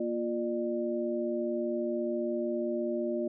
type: tone cluster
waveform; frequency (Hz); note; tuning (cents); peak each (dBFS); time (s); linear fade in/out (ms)
sine; 235.4 / 350.3 / 599; A#3 / F4 / D5; +17 / +5 / +34; -34 / -32 / -34; 0-3.28; 5
effects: none